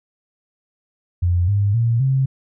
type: tone with pitch steps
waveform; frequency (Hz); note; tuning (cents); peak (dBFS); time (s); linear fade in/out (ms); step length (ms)
sine; 88.1 / 101.2 / 116.25 / 133.53; F2 / G#2 / A#2 / C3; +16 / -44 / -4 / +36; -14; 1.22-2.26; 10; 260
effects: none